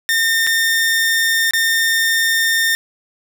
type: tone with dropouts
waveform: sawtooth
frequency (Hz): 1817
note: A#6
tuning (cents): -45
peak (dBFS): -10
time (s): 0.09-2.75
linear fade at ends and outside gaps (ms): 0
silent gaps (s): 0.467-0.472 / 1.509-1.535
effects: none